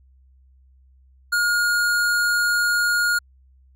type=tone with hard clipping; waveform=sine; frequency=1428 Hz; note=F6; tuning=38 cents sharp; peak=-19 dBFS; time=1.32-3.19 s; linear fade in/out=10 ms; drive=17 dB; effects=added 65 Hz sine -51 dBFS peak until 3.75 s